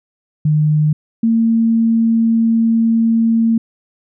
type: tone pair in turn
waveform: sine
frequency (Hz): 152 / 227.4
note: D#3 / A#3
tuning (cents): -40 / -43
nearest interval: perfect fifth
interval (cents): 697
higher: second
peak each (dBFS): -10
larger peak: neither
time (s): 0.45-0.93 / 1.23-3.58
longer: second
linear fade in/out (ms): 5
effects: none